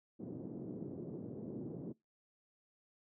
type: band-pass noise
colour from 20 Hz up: white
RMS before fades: -45 dBFS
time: 0.19-1.93 s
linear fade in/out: 20 ms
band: 130 to 370 Hz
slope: 24 dB/octave
effects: noise-tail reverb RT60 0.2 s tail -24 dB re dry